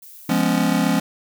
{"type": "noise", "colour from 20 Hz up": "violet", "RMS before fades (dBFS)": -42, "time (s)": [0.02, 0.42], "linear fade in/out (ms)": 5}
{"type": "chord", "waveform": "square", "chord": "C# dominant seventh", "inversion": "first", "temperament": "just", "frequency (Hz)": [173.24, 207.9, 249.5, 277.2], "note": ["E#3", "G#3", "B3", "C#4"], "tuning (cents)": [-14, 2, 18, 0], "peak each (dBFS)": -23, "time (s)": [0.29, 1], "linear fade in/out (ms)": 5}
{"effects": []}